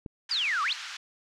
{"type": "click", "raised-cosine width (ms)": 3, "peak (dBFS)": -25, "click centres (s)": 0.062}
{"type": "band-pass noise", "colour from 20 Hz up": "pink", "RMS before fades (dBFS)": -40, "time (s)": [0.29, 0.97], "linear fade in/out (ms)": 5, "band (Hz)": [1300, 6000], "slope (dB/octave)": 24}
{"type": "exponential two-way sweep", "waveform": "sine", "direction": "down then up", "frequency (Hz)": [4978, 1108.7, 4460], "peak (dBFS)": -25, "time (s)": [0.31, 0.73], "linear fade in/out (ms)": 2, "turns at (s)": 0.63}
{"effects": []}